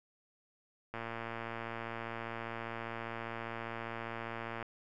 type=click train; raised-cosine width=0.5 ms; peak=-25 dBFS; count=425; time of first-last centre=0.94-4.627 s; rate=115 Hz; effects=none